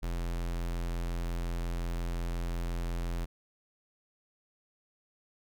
square tone, 42.82 Hz, F1, 33 cents flat, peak -32 dBFS, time 0.02-3.26 s, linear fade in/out 20 ms, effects none

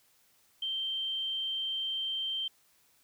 sine tone, 3136 Hz, G7, in tune, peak -31 dBFS, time 0.62-2.48 s, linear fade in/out 5 ms, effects white hiss -67 dBFS RMS until 3.03 s

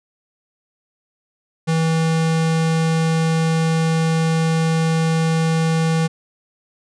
square tone, 162.1 Hz, E3, 29 cents flat, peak -16 dBFS, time 1.67-6.08 s, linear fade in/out 20 ms, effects resampled to 22050 Hz

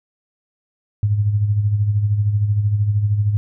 sine tone with tremolo, 103.83 Hz, G#2, in tune, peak -12 dBFS, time 1.03-3.37 s, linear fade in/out 0 ms, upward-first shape sine, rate 13 Hz, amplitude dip 55%, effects none

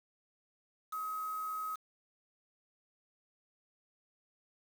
sine tone with quantisation, 1271 Hz, D#6, 36 cents sharp, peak -36 dBFS, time 0.92-1.76 s, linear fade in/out 10 ms, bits 8, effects none

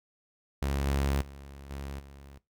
sawtooth tone with level steps, 69.3 Hz, C#2, in tune, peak -24 / -22 / -41 / -33 / -44 dBFS, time 0.62-2.38 s, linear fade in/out 0 ms, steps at 0.86 / 1.21 / 1.7 / 1.99 s, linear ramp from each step 10 ms, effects noise-tail reverb RT60 0.2 s tail -19 dB re dry

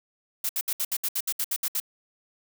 blue noise bursts, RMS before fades -27 dBFS, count 12, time 0.44-1.801 s, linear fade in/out 5 ms, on 52 ms, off 67 ms, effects none

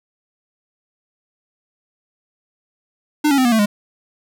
square tone with pitch steps, 299.9 / 278.2 / 258.1 / 239.4 / 222.1 / 206 Hz, D4 / C#4 / C4 / A#3 / A3 / G#3, +36 / +6 / -23 / +46 / +16 / -14 cents, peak -13 dBFS, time 3.24-3.66 s, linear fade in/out 10 ms, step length 70 ms, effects none

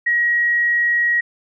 sine tone, 1900 Hz, A#6, 33 cents sharp, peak -14 dBFS, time 0.06-1.21 s, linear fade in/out 10 ms, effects none

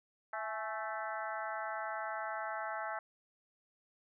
harmonic tone with a mistuned harmonic, 220 Hz, A3, in tune, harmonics 3 / 4 / 5 / 6 / 7 / 8 / 9, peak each -43 / -42 / -47 / -43 / -45 / -49 / -50 dBFS, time 0.33-2.99 s, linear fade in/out 2 ms, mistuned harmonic 4, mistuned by -59 cents, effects none

